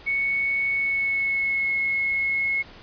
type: tone with pitch glide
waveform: sine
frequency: 2217 to 2176 Hz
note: C#7 to C#7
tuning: 0 to -33 cents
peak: -21 dBFS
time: 0.06-2.63 s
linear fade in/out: 20 ms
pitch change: -33 cents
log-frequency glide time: 0.7-1.74 s
effects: pink hiss -46 dBFS RMS until 2.82 s + resampled to 11025 Hz